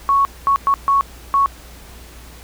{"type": "tone bursts at uneven times", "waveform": "sine", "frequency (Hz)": 1108.7, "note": "C#6", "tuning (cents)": 0, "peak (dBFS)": -11, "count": 5, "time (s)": [[0.09, 0.25], [0.47, 0.56], [0.67, 0.74], [0.88, 1.01], [1.34, 1.46]], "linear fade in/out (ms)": 0, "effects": ["added 59 Hz sine -39 dBFS peak until 2.43 s", "pink hiss -42 dBFS RMS until 2.43 s"]}